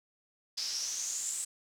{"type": "noise with band-pass filter sweep", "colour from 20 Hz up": "pink", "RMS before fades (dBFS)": -36, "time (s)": [0.57, 1.45], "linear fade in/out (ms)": 10, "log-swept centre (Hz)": [5000, 8100], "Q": 7.5, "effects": []}